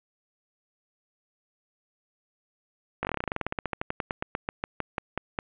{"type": "slowing click train", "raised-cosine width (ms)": 0.5, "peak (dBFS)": -13, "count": 30, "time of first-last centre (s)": [3.03, 5.389], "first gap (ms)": 19, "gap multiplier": 1.09, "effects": ["resampled to 8000 Hz", "8-bit"]}